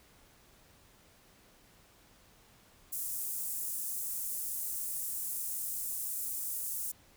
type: high-pass noise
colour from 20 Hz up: pink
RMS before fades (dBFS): -37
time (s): 2.92-6.92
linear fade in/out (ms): 10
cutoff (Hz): 8600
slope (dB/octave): 24
effects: pink hiss -62 dBFS RMS until 7.16 s